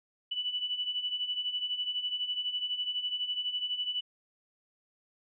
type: beating tone pair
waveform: sine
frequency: 2960 / 2972 Hz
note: F#7 / F#7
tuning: 0 / +7 cents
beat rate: 12 Hz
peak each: -37 / -32 dBFS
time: 0.31-4.01 s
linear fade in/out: 10 ms
effects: none